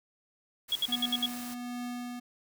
white noise, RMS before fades -44 dBFS, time 0.68-1.55 s, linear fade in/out 20 ms
sine tone bursts, 3331 Hz, G#7, 4 cents sharp, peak -25 dBFS, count 6, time 0.72-1.259 s, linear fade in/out 2 ms, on 34 ms, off 67 ms
square tone with tremolo, 244.2 Hz, B3, 19 cents flat, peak -35 dBFS, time 0.88-2.2 s, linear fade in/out 10 ms, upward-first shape triangle, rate 1.3 Hz, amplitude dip 40%
effects none

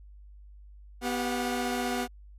sawtooth tone cluster, 246.4 / 389.5 / 724 Hz, B3 / G4 / F#5, -4 / -11 / -38 cents, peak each -27 / -31 / -30 dBFS, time 1.01-2.08 s, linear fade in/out 50 ms, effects added 50 Hz sine -47 dBFS peak until 2.38 s + resampled to 32000 Hz

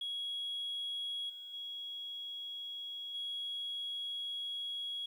sine tone with level steps, 3322 Hz, G#7, in tune, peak -35 / -45 / -40 / -36 dBFS, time 0.01-5.06 s, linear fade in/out 5 ms, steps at 1.29 / 1.53 / 3.14 s, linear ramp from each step 10 ms, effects tanh soft clip ceiling -33 dBFS + 11-bit

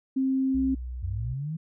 sine tone, 265 Hz, C4, 22 cents sharp, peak -22 dBFS, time 0.16-0.75 s, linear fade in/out 10 ms
sine tone with pitch glide, 61.74 to 62.28 Hz, B1 to B1, 0 to +15 cents, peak -32 dBFS, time 0.54-1.34 s, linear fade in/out 10 ms, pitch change +15 cents, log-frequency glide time 0.75-1.21 s
sine linear sweep, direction up, 82.41 to 164.81 Hz, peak -29 dBFS, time 1.02-1.57 s, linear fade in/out 10 ms
effects none

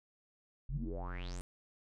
square tone with low-pass filter sweep, 44.52 Hz, F1, 34 cents sharp, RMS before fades -40 dBFS, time 0.69-1.41 s, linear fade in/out 0 ms, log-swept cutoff 98 to 9600 Hz, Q 8.5, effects none

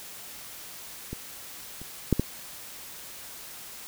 clicks, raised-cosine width 3 ms, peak -21 / -28 / -7 / -10 dBFS, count 4, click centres 1.13 / 1.816 / 2.127 / 2.196 s, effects white hiss -43 dBFS RMS until 3.87 s

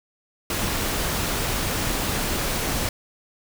pink noise, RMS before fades -25 dBFS, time 0.5-2.89 s, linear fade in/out 2 ms, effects none

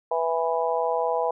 harmonic tone, 164.81 Hz, E3, in tune, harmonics 3 / 4 / 5 / 6, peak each -26 / -27 / -28 / -29 dBFS, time 0.11-1.31 s, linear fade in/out 5 ms, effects none

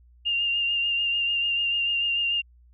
sine tone with vibrato, 2800 Hz, F7, 4 cents sharp, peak -22 dBFS, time 0.25-2.42 s, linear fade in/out 20 ms, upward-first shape sine, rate 6.8 Hz, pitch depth 23 cents each way, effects added 60 Hz sine -52 dBFS peak until 2.73 s

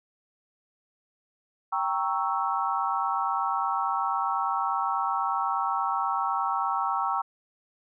sine chord, G diminished seventh, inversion none, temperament equal, 784 / 932.3 / 1108.7 / 1318.5 Hz, G5 / Bb5 / Db6 / Fb6, 0 / 0 / 0 / 0 cents, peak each -30 dBFS, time 1.72-7.22 s, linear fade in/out 10 ms, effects none

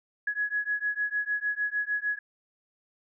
sine beating tone pair, 1676 / 1682.6 Hz, G#6 / G#6, +15 / +22 cents, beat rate 6.6 Hz, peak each -30 dBFS, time 0.27-2.19 s, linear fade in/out 5 ms, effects none

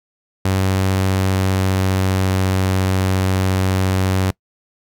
sawtooth tone with pitch glide, 95.2 to 94.32 Hz, F#2 to F#2, +50 to +34 cents, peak -11 dBFS, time 0.45-4.31 s, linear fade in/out 5 ms, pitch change -16 cents, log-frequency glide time 1-2.63 s, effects noise-tail reverb RT60 0.1 s tail -24 dB re dry

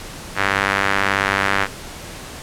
sawtooth tone with band-pass filter, 98.4 Hz, G2, 7 cents sharp, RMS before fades -19 dBFS, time 0.35-1.68 s, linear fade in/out 50 ms, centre 1700 Hz, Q 1.7, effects pink hiss -34 dBFS RMS until 2.42 s + low-pass 11000 Hz 12 dB/octave

